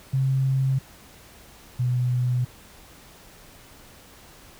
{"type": "tone pair in turn", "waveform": "sine", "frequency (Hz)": [133.4, 124.32], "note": ["C3", "B2"], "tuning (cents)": [34, 12], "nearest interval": "minor second", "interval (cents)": 122, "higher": "first", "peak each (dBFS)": [-19, -20], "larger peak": "first", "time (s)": [[0.13, 0.79], [1.79, 2.45]], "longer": "neither", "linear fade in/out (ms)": 10, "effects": ["pink hiss -49 dBFS RMS until 4.59 s"]}